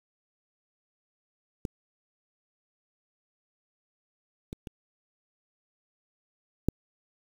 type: clicks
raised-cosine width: 3 ms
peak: -18 / -24 / -26 / -10 dBFS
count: 4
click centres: 1.652 / 4.529 / 4.672 / 6.686 s
effects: 7-bit